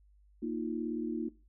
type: chord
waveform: sine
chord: Bb suspended fourth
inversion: none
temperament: equal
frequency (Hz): 233.1 / 311.1 / 349.2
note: Bb3 / Eb4 / F4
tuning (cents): 0 / 0 / 0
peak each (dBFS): -36 / -37 / -38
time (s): 0.42-1.29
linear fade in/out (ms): 10
effects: noise-tail reverb RT60 0.3 s tail -18 dB re dry + added 50 Hz sine -60 dBFS peak until 1.48 s